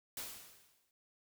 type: noise with exponential decay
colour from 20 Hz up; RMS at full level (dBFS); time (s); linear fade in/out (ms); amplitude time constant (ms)
white; -41; 0.17-0.91; 2; 160
effects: none